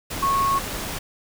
sine tone in noise, 1100 Hz, C#6, 14 cents flat, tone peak -18 dBFS, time 0.22-0.59 s, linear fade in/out 10 ms, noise pink, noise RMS -30 dBFS, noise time 0.1-0.99 s, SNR +9 dB, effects none

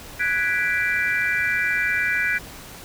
sine chord, G# half-diminished seventh, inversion third, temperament equal, 1480 / 1661.2 / 1975.5 / 2349 Hz, F#6 / G#6 / B6 / D7, 0 / 0 / 0 / 0 cents, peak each -25 dBFS, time 0.19-2.39 s, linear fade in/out 20 ms, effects pink hiss -40 dBFS RMS until 2.84 s

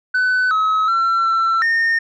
sine tone with pitch steps, 1504 / 1282 / 1352 / 1343 / 1830 Hz, F#6 / E6 / E6 / E6 / A#6, +28 / -49 / +43 / +32 / -32 cents, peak -11 dBFS, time 0.14-1.99 s, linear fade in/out 10 ms, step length 370 ms, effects tanh soft clip ceiling -13 dBFS

